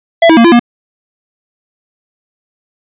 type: tone with pitch steps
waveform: square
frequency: 668 / 323.4 / 231.7 / 340.3 / 238.5 Hz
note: E5 / E4 / A#3 / F4 / A#3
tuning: +23 / -33 / -10 / -45 / +40 cents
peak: -3 dBFS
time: 0.22-0.595 s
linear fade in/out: 5 ms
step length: 75 ms
effects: resampled to 8000 Hz